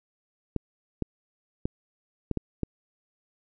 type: clicks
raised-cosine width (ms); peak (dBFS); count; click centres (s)
3; -14; 6; 0.563 / 1.023 / 1.655 / 2.313 / 2.373 / 2.633
effects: none